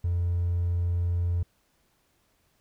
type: tone with hard clipping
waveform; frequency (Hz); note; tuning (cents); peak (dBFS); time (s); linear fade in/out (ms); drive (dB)
triangle; 87.31; F2; 0; -24; 0.04-1.43; 5; 4
effects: pink hiss -69 dBFS RMS until 2.6 s